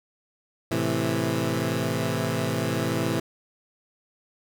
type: chord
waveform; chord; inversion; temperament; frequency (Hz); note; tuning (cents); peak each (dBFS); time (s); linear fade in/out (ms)
15% pulse; A minor; none; equal; 110 / 130.81 / 164.81; A2 / C3 / E3; 0 / 0 / 0; -22; 0.71-3.2; 5
effects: none